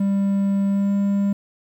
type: tone with pitch glide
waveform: triangle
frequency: 197.8 to 199.87 Hz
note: G3 to G3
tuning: +16 to +34 cents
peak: -15 dBFS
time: 0-1.33 s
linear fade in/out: 5 ms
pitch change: +18 cents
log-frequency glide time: 0.66-0.92 s
effects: 9-bit